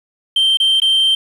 sine tone with dropouts, 3136 Hz, G7, in tune, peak -8 dBFS, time 0.36-1.15 s, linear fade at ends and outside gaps 5 ms, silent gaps 0.572-0.6 / 0.801-0.818 s, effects tanh soft clip ceiling -9 dBFS + 7-bit

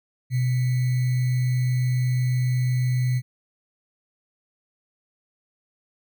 sine tone with sample-and-hold, 126 Hz, B2, 35 cents sharp, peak -19 dBFS, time 0.3-3.22 s, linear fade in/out 50 ms, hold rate 2100 Hz, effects none

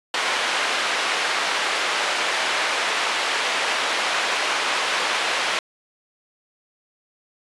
white band-pass noise, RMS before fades -23 dBFS, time 0.14-5.59 s, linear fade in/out 2 ms, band 530 to 2800 Hz, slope 12 dB/octave, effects resampled to 24000 Hz

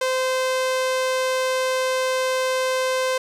sawtooth tone, 517 Hz, C5, 21 cents flat, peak -16 dBFS, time 0.01-3.18 s, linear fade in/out 5 ms, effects low-pass 10000 Hz 12 dB/octave + 9-bit

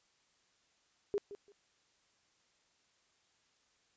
sine tone with echo, 405.9 Hz, G#4, 40 cents flat, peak -30 dBFS, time 1.14-1.18 s, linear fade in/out 0 ms, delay 170 ms, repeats 2, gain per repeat -14 dB, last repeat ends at 1.52 s, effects white hiss -73 dBFS RMS until 3.96 s + resampled to 16000 Hz

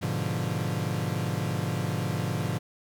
40% pulse chord, G# diminished seventh, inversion none, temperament equal, 103.83 / 123.47 / 146.83 / 174.61 Hz, G#2 / B2 / D3 / F3, 0 / 0 / 0 / 0 cents, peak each -32 dBFS, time 0.01-2.59 s, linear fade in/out 20 ms, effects none

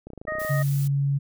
clicks, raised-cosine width 2 ms, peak -26 dBFS, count 12, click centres 0.07 / 0.103 / 0.134 / 0.177 / 0.215 / 0.252 / 0.282 / 0.322 / 0.353 / 0.385 / 0.417 / 0.449 s
harmonic tone, 622.3 Hz, D#5, in tune, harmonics 1 / 2 / 3, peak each -29 / -34 / -31 dBFS, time 0.27-0.63 s, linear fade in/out 10 ms
blue noise, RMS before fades -39 dBFS, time 0.39-0.88 s, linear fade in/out 10 ms
sine tone, 140 Hz, C#3, 18 cents sharp, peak -20 dBFS, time 0.49-1.19 s, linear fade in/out 20 ms
effects none

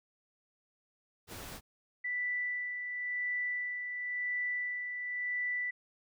pink noise, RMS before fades -45 dBFS, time 1.27-1.61 s, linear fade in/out 50 ms
sine tone with tremolo, 1975.5 Hz, B6, in tune, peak -31 dBFS, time 2.04-5.71 s, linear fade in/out 10 ms, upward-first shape sine, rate 0.95 Hz, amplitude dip 45%
effects none

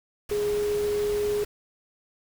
sine tone in noise, 414.9 Hz, G#4, 2 cents flat, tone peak -23 dBFS, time 0.31-1.44 s, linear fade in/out 5 ms, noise pink, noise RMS -38 dBFS, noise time 0.29-1.45 s, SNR +12 dB, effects none

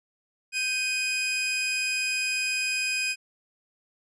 sawtooth tone pair together, 1568 / 2495 Hz, G6 / D#7, 0 / +4 cents, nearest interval minor sixth, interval 804 cents, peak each -33 / -22 dBFS, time 0.52-3.16 s, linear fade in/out 50 ms, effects resampled to 22050 Hz

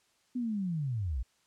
sine linear sweep, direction down, 254.8 to 51.91 Hz, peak -30 dBFS, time 0.35-1.23 s, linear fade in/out 10 ms, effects white hiss -70 dBFS RMS until 1.46 s + low-pass 8000 Hz 12 dB/octave

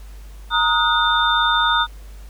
sine tone cluster, 930 / 1253 / 1449 / 3604 Hz, A#5 / D#6 / F#6 / A7, -4 / +12 / -37 / +41 cents, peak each -20 dBFS, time 0.5-1.87 s, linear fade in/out 50 ms, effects added 50 Hz sine -35 dBFS peak until 2.29 s + pink hiss -50 dBFS RMS until 2.29 s

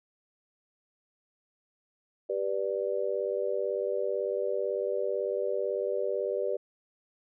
sine chord, G major, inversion none, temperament just, 392 / 490 / 588 Hz, G4 / B4 / D5, 0 / -14 / +2 cents, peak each -32 dBFS, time 2.29-6.57 s, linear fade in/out 10 ms, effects none

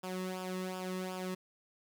sawtooth tone with flanger, 185 Hz, F#3, in tune, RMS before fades -39 dBFS, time 0.03-1.35 s, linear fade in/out 10 ms, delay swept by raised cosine 0.48 to 1.34 ms, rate 2.7 Hz, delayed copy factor -0.7, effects 11-bit

